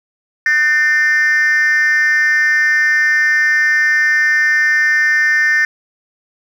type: tone with frequency modulation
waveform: sine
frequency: 1800 Hz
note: A6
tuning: 39 cents sharp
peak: -8 dBFS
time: 0.46-5.65 s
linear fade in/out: 2 ms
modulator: 290 Hz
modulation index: 0.62
effects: tanh soft clip ceiling -8 dBFS + 7-bit